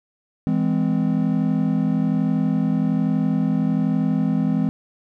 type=chord; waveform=triangle; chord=E augmented; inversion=none; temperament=just; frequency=164.81 / 206 / 257.5 Hz; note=E3 / G#3 / B#3; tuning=0 / -14 / -28 cents; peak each=-20 dBFS; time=0.47-4.69 s; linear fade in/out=0 ms; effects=none